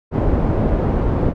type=low-pass noise; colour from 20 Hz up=pink; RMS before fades=-17 dBFS; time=0.11-1.34 s; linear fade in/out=50 ms; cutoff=590 Hz; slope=12 dB/octave; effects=none